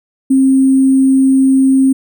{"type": "tone with sample-and-hold", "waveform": "sine", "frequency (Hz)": 266.3, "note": "C4", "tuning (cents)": 31, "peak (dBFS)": -6, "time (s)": [0.3, 1.93], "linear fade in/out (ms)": 10, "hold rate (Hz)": 8820, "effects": []}